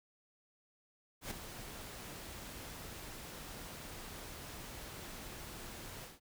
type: noise with ADSR envelope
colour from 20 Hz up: pink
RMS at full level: -40 dBFS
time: 1.21-6.2 s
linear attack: 100 ms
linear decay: 7 ms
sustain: -8 dB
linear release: 170 ms
effects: none